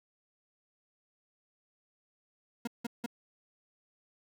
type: tone bursts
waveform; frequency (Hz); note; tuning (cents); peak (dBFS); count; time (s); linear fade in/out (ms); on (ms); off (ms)
40% pulse; 235.7; A#3; +19; -32; 3; 2.65-3.062; 5; 24; 170
effects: none